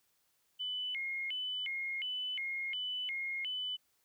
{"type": "tone with vibrato", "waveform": "sine", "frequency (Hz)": 2537, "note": "D#7", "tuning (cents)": 33, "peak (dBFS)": -35, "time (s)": [0.59, 3.77], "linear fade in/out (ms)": 20, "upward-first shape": "square", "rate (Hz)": 1.4, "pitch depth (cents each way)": 290, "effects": ["white hiss -75 dBFS RMS until 4.04 s"]}